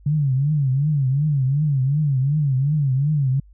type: tone with vibrato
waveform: sine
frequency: 140.9 Hz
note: C#3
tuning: 29 cents sharp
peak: -16 dBFS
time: 0.06-3.4 s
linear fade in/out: 5 ms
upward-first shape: triangle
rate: 2.7 Hz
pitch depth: 180 cents each way
effects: added 50 Hz sine -45 dBFS peak until 3.53 s